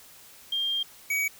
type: tone pair in turn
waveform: sine / square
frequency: 3200 / 2263 Hz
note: G7 / C#7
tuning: +35 / +35 cents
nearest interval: tritone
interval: 600 cents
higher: first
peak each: -25 dBFS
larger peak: neither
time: 0.52-0.83 / 1.1-1.28 s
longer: first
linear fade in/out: 5 ms
effects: white hiss -51 dBFS RMS until 1.39 s